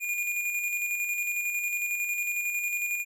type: tone with tremolo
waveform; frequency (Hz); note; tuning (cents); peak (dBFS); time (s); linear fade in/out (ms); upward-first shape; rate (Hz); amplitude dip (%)
square; 2430; D#7; -42; -27; 0-3.05; 50; square; 11; 35
effects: none